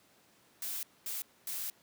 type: noise bursts at uneven times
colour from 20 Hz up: blue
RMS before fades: -38 dBFS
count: 3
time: 0.62-0.83 / 1.06-1.22 / 1.47-1.7 s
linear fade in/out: 2 ms
effects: pink hiss -65 dBFS RMS until 1.82 s + high-pass 150 Hz 12 dB/octave